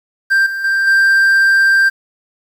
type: tone with level steps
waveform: triangle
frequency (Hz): 1579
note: G6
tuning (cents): +12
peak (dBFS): -7 / -17 / -10 / -6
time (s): 0.3-1.9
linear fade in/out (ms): 20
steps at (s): 0.46 / 0.64 / 0.87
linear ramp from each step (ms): 5
effects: 7-bit